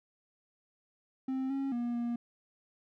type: tone with pitch steps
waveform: triangle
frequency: 263 / 272.7 / 239.2 / 237.4 Hz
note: C4 / C#4 / A#3 / A#3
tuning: +9 / -28 / +45 / +32 cents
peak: -29 dBFS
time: 1.28-2.16 s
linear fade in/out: 5 ms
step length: 220 ms
effects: none